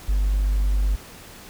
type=tone with hard clipping; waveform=triangle; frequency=49.23 Hz; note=G1; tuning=8 cents sharp; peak=-18 dBFS; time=0.08-0.96 s; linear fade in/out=10 ms; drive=4 dB; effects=pink hiss -43 dBFS RMS until 1.49 s